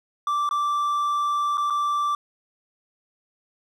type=tone with dropouts; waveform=triangle; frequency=1170 Hz; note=D6; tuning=7 cents flat; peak=-19 dBFS; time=0.27-2.15 s; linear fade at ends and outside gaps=2 ms; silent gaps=0.491-0.51 / 1.573-1.579 / 1.701-1.705 s; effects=none